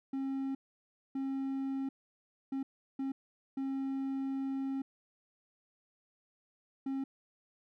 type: tone bursts at uneven times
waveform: triangle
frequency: 269.7 Hz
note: C#4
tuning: 47 cents flat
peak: -31 dBFS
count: 6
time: 0.13-0.55 / 1.15-1.89 / 2.52-2.63 / 2.99-3.12 / 3.57-4.82 / 6.86-7.04 s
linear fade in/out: 5 ms
effects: none